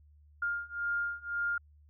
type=beating tone pair; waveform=sine; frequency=1407 / 1408.9 Hz; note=F6 / F6; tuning=+12 / +15 cents; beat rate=1.9 Hz; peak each=-35 / -34 dBFS; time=0.42-1.58 s; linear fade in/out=5 ms; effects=added 74 Hz sine -57 dBFS peak until 1.89 s